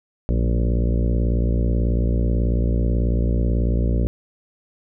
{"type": "harmonic tone with a mistuned harmonic", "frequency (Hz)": 58.27, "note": "A#1", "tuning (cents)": 0, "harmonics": [1, 2, 3, 4, 5, 6, 7, 8, 9, 10], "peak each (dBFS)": [-18, -24, -28, -30, -32, -34, -35, -36, -37, -38], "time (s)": [0.29, 4.07], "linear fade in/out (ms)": 0, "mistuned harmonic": 3, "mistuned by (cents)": 86, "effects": []}